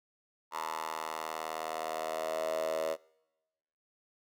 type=tone with high-pass filter sweep; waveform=10% pulse; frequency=79.5 Hz; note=D#2; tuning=38 cents sharp; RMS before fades=-36 dBFS; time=0.51-2.97 s; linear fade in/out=50 ms; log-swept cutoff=900 to 590 Hz; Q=8.9; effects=noise-tail reverb RT60 1.0 s tail -25 dB re dry